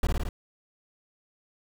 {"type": "noise with echo", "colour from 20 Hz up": "brown", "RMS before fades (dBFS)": -23, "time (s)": [0.03, 0.07], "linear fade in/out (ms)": 2, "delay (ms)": 55, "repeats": 4, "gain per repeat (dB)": -2, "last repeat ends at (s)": 0.29, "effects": []}